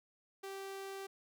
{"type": "tone", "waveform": "sawtooth", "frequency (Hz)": 389.8, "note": "G4", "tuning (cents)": -10, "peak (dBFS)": -39, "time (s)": [0.43, 1.07], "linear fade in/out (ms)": 10, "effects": []}